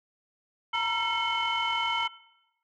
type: tone cluster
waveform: sine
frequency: 916 / 956 / 1353 / 2177 / 3048 Hz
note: A#5 / A#5 / E6 / C#7 / G7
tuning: -31 / +43 / +45 / -32 / -49 cents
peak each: -31 dBFS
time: 0.73-2.08 s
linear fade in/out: 10 ms
effects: noise-tail reverb RT60 0.9 s tail -19 dB re dry + tanh soft clip ceiling -19 dBFS